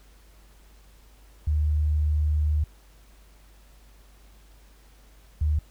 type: tone pair in turn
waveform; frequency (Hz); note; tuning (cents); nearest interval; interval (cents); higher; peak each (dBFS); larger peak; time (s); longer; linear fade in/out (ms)
sine; 75.6 / 75.6; D#2 / D#2; -49 / -49; unison; 0; neither; -20; neither; 1.47-2.64 / 5.41-5.59; first; 5
effects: added 50 Hz sine -51 dBFS peak until 5.7 s + pink hiss -59 dBFS RMS until 5.7 s